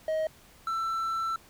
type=tone pair in turn; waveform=triangle; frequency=630 / 1334.9 Hz; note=D#5 / E6; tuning=+21 / +21 cents; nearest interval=octave + minor second; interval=1300 cents; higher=second; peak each=-24 / -26 dBFS; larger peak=first; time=0.08-0.27 / 0.67-1.36 s; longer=second; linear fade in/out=2 ms; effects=pink hiss -56 dBFS RMS until 1.49 s